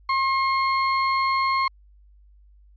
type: tone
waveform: 35% pulse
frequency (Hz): 1072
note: C6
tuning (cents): +42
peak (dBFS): -18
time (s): 0.09-1.68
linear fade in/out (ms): 5
effects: added 50 Hz sine -50 dBFS peak until 2.76 s + resampled to 11025 Hz